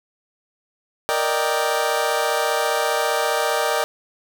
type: chord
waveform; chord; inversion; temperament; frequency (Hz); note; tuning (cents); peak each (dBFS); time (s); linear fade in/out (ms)
25% pulse; Eb major seventh; second; equal; 466.2 / 587.3 / 622.3 / 784; Bb4 / D5 / Eb5 / G5; 0 / 0 / 0 / 0; -21; 1.09-3.84; 0
effects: none